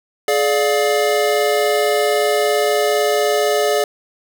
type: chord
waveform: square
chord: D diminished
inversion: second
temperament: just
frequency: 422.9 / 587.3 / 704.8 Hz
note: Ab4 / D5 / F5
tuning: +31 / 0 / +16 cents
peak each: -18 / -19 / -22 dBFS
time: 0.28-3.84 s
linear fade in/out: 2 ms
effects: none